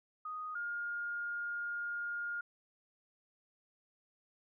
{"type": "tone pair in turn", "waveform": "sine", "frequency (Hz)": [1244.5, 1417.4], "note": ["D#6", "F6"], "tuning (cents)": [0, 25], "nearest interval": "major second", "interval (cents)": 225, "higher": "second", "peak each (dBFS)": [-39, -36], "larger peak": "second", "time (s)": [[0.25, 0.55], [0.55, 2.41]], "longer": "second", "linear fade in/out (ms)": 5, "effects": []}